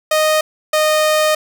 sawtooth tone pair in turn, 620 / 616.6 Hz, D#5 / D#5, -6 / -16 cents, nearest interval unison, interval 10 cents, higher first, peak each -8 dBFS, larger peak neither, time 0.11-0.41 / 0.73-1.35 s, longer second, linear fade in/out 5 ms, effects none

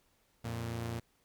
sawtooth tone pair together, 87.31 / 116.01 Hz, F2 / A#2, 0 / -8 cents, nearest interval perfect fourth, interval 492 cents, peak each -39 / -33 dBFS, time 0.44-1 s, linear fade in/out 10 ms, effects pink hiss -72 dBFS RMS until 1.24 s

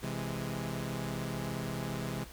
sawtooth chord, C augmented, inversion none, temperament equal with one note detuned, 130.81 / 165.67 / 207.7 Hz, C3 / E3 / G#3, 0 / +9 / 0 cents, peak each -34 / -36 / -36 dBFS, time 0.02-2.25 s, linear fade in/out 20 ms, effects added 60 Hz sine -51 dBFS peak until 2.32 s + pink hiss -52 dBFS RMS until 2.32 s

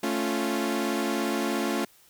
sawtooth chord, A augmented, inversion none, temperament equal, 220 / 277.2 / 349.2 Hz, A3 / C#4 / E#4, 0 / 0 / 0 cents, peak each -26 dBFS, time 0.03-1.85 s, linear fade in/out 5 ms, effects white hiss -58 dBFS RMS until 2.09 s

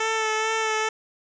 10% pulse tone with vibrato, 440 Hz, A4, in tune, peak -14 dBFS, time 0-0.89 s, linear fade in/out 5 ms, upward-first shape sine, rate 2.3 Hz, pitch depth 21 cents each way, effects resampled to 16000 Hz + 8-bit

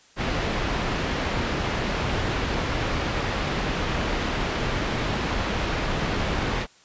pink low-pass noise, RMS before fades -26 dBFS, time 0.16-6.67 s, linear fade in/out 50 ms, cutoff 3300 Hz, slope 12 dB/octave, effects white hiss -55 dBFS RMS until 6.84 s + resampled to 16000 Hz

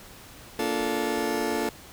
30% pulse chord, Bb major seventh, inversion none, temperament just, 233.1 / 291.4 / 349.6 / 437 Hz, Bb3 / D4 / F4 / A4, 0 / -13 / +2 / -12 cents, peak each -30 / -29 / -29 / -27 dBFS, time 0.59-1.69 s, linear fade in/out 2 ms, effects pink hiss -47 dBFS RMS until 1.92 s

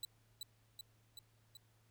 sawtooth tone with echo, 3963 Hz, B7, 5 cents sharp, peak -37 dBFS, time 0.03-0.05 s, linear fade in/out 2 ms, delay 380 ms, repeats 4, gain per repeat -3 dB, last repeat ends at 1.57 s, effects added 111 Hz sine -70 dBFS peak until 1.9 s + pink hiss -75 dBFS RMS until 1.9 s

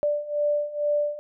sine beating tone pair, 587.3 / 589.5 Hz, D5 / D5, 0 / +6 cents, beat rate 2.2 Hz, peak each -27 / -24 dBFS, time 0.03-1.19 s, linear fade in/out 0 ms, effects none

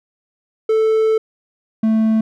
triangle tone pair in turn, 440 / 220.6 Hz, A4 / A3, 0 / +5 cents, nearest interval octave, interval 1195 cents, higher first, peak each -10 dBFS, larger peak neither, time 0.69-1.18 / 1.83-2.21 s, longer first, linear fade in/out 5 ms, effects none

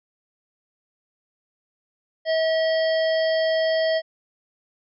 harmonic tone, 643 Hz, E5, 43 cents flat, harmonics 1 / 3 / 5 / 7 / 8, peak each -19 / -29 / -33 / -36 / -37 dBFS, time 2.25-4.02 s, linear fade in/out 50 ms, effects none

